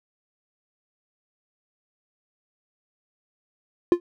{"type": "tone with exponential decay", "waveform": "triangle", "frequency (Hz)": 349.2, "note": "F4", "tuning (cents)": 0, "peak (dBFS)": -7, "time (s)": [3.92, 4], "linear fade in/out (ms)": 1, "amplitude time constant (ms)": 17, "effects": []}